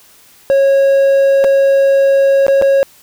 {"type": "tone with dropouts", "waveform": "triangle", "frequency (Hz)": 548, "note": "C#5", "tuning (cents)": -20, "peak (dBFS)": -5, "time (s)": [0.5, 2.83], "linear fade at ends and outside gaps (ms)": 0, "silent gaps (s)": [[1.441, 1.445], [2.466, 2.482], [2.615, 2.622]], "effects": ["white hiss -45 dBFS RMS until 3.02 s"]}